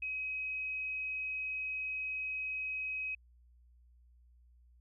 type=tone; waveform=sine; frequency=2537 Hz; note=D#7; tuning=33 cents sharp; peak=-35 dBFS; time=0.02-3.15 s; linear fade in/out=5 ms; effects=added 60 Hz sine -60 dBFS peak until 4.8 s